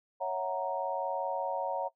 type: chord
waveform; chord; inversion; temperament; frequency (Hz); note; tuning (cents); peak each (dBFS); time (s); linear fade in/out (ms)
sine; F# dominant seventh; second; equal; 554.4 / 659.3 / 740 / 932.3; C#5 / E5 / F#5 / A#5; 0 / 0 / 0 / 0; -35 / -38 / -36 / -35; 0.2-1.89; 20
effects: noise-tail reverb RT60 0.1 s tail -19 dB re dry